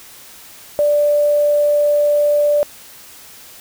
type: tone with quantisation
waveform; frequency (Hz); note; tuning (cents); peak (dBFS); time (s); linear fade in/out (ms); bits
sine; 587.3; D5; 0; -11; 0.79-2.63; 0; 6
effects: white hiss -40 dBFS RMS until 3.6 s